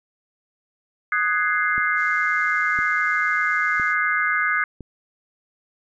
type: chord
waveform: sine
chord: Ab dominant seventh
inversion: second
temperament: equal with one note detuned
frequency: 1244.5 / 1493.7 / 1661.2 / 2093 Hz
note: Eb6 / Gb6 / Ab6 / C7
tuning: 0 / +16 / 0 / 0 cents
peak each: -24 dBFS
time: 1.12-4.64 s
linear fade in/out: 2 ms
type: click train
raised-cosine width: 3 ms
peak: -23 dBFS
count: 4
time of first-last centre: 1.78-4.807 s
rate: 0.991 Hz
type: noise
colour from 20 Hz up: blue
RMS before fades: -43 dBFS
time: 1.95-3.96 s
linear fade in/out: 50 ms
effects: resampled to 16000 Hz